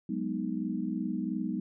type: chord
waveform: sine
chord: G# minor seventh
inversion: third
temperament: equal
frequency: 185 / 207.7 / 246.9 / 311.1 Hz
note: F#3 / G#3 / B3 / D#4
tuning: 0 / 0 / 0 / 0 cents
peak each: -36 / -35 / -35 / -36 dBFS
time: 0.09-1.6 s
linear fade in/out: 5 ms
effects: none